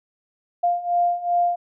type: beating tone pair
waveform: sine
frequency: 698.5 / 701.1 Hz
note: F5 / F5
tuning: 0 / +7 cents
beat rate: 2.6 Hz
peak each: -23 / -20 dBFS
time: 0.63-1.56 s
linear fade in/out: 10 ms
effects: none